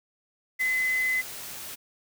sine tone in noise, 2030 Hz, B6, 47 cents sharp, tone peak -23 dBFS, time 0.59-1.22 s, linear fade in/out 20 ms, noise white, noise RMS -39 dBFS, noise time 0.59-1.76 s, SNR +13 dB, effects none

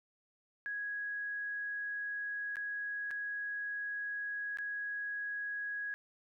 sine tone with dropouts, 1661.2 Hz, G#6, in tune, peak -36 dBFS, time 0.66-5.94 s, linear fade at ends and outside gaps 0 ms, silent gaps 2.557-2.568 / 3.107-3.112 / 4.572-4.586 s, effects none

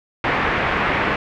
white low-pass noise, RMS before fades -20 dBFS, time 0.24-1.16 s, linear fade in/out 2 ms, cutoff 2200 Hz, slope 24 dB/octave, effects none

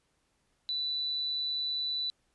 sine tone, 3975 Hz, B7, 10 cents sharp, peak -30 dBFS, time 0.69-2.1 s, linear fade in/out 0 ms, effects pink hiss -74 dBFS RMS until 2.34 s + resampled to 24000 Hz

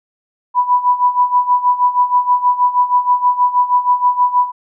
sine tone with tremolo, 987.8 Hz, B5, in tune, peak -7 dBFS, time 0.54-4.52 s, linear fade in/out 50 ms, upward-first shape sine, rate 6.3 Hz, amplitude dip 80%, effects none

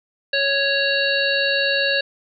harmonic tone, 554.4 Hz, C#5, in tune, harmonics 1 / 3 / 5 / 7 / 8, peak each -23 / -21 / -24 / -25 / -26 dBFS, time 0.33-2.01 s, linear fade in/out 5 ms, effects none

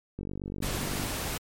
click train, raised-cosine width 3 ms, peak -23 dBFS, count 43, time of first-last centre 0.19-1.06 s, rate 48.3 Hz
pink noise, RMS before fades -33 dBFS, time 0.62-1.38 s, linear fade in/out 10 ms
effects MP3 64 kbps

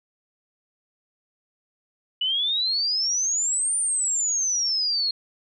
sine exponential two-way sweep, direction up then down, 2932 to 9220 to 4225 Hz, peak -21 dBFS, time 2.21-5.11 s, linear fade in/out 5 ms, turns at 3.77 s, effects none

